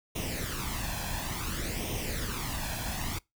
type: noise with flanger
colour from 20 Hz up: pink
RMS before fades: -34 dBFS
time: 0.15-3.19 s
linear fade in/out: 10 ms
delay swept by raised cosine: 0.33 to 1.22 ms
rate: 0.57 Hz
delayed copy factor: +0.65
effects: noise-tail reverb RT60 0.2 s tail -24 dB re dry